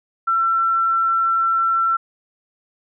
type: tone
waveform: sine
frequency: 1347 Hz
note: E6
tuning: 37 cents sharp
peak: -15 dBFS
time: 0.27-1.97 s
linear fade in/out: 10 ms
effects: none